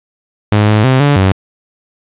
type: tone with pitch steps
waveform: sawtooth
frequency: 104.8 / 106.8 / 130.5 / 143.8 / 95.5 Hz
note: G#2 / G#2 / C3 / D3 / G2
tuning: +16 / +49 / -4 / -36 / -45 cents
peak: -3 dBFS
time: 0.52-1.32 s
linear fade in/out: 0 ms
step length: 160 ms
effects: resampled to 8000 Hz + 7-bit